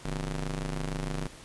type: ring-modulated tone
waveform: sawtooth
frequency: 97.4 Hz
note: G2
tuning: 11 cents flat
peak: -24 dBFS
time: 0.05-1.27 s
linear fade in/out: 5 ms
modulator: 61.9 Hz
effects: pink hiss -49 dBFS RMS until 1.44 s + resampled to 24000 Hz